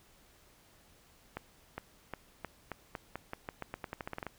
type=accelerating click train; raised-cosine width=0.5 ms; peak=-23 dBFS; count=19; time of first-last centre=1.37-4.267 s; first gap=410 ms; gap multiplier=0.87; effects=pink hiss -63 dBFS RMS until 4.38 s